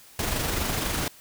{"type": "noise with amplitude modulation", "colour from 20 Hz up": "pink", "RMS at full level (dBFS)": -26, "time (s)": [0.19, 1.08], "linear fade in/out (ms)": 2, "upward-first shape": "sine", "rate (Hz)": 24.1, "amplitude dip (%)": 35, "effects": ["white hiss -51 dBFS RMS until 1.2 s"]}